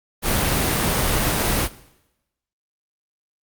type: noise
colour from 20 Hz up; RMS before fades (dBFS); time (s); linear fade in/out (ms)
pink; -20; 0.22-1.69; 50
effects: noise-tail reverb RT60 0.9 s tail -18 dB re dry + Opus 32 kbps